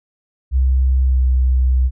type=tone with pitch glide; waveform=sine; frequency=65 to 63.85 Hz; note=C2 to C2; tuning=-11 to -42 cents; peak=-11 dBFS; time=0.51-1.91 s; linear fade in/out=50 ms; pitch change=-31 cents; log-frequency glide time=1.04-1.21 s; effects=none